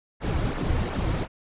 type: noise with flanger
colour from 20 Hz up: brown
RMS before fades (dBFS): -26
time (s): 0.2-1.28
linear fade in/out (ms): 50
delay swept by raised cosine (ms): 0.23 to 5.13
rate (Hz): 2.8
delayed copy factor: -0.7
effects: resampled to 8000 Hz